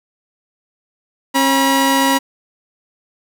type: tone pair together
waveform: sawtooth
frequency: 270.5 / 964 Hz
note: C#4 / B5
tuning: -42 / -42 cents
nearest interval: octave + minor seventh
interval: 2200 cents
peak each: -11 dBFS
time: 1.34-2.19 s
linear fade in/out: 20 ms
effects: none